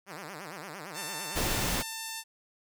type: tone with vibrato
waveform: 5% pulse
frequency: 172.3 Hz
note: F3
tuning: 23 cents flat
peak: -29 dBFS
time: 0.06-1.49 s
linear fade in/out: 50 ms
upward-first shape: sine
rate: 8.8 Hz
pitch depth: 280 cents each way
type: tone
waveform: 5% pulse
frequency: 894 Hz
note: A5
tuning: 27 cents sharp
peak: -24 dBFS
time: 0.93-2.24 s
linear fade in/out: 50 ms
type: noise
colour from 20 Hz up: pink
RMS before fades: -30 dBFS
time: 1.35-1.83 s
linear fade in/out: 20 ms
effects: none